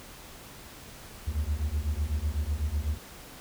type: beating tone pair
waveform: triangle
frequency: 70.6 / 78.6 Hz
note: C#2 / D#2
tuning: +32 / +18 cents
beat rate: 8 Hz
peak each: -28 dBFS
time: 1.27-2.98 s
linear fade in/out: 10 ms
effects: pink hiss -47 dBFS RMS until 3.4 s